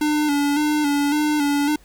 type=tone with vibrato; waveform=square; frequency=293.7 Hz; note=D4; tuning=in tune; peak=-18 dBFS; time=0.01-1.76 s; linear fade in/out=5 ms; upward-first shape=square; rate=1.8 Hz; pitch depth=41 cents each way; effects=added 50 Hz sine -51 dBFS peak until 1.84 s + pink hiss -54 dBFS RMS until 1.84 s